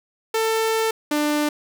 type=tone pair in turn; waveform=sawtooth; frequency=445.6 / 297.4 Hz; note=A4 / D4; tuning=+22 / +22 cents; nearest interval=perfect fifth; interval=700 cents; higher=first; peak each=-15 dBFS; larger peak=neither; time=0.34-0.91 / 1.11-1.49 s; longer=first; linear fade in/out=5 ms; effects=none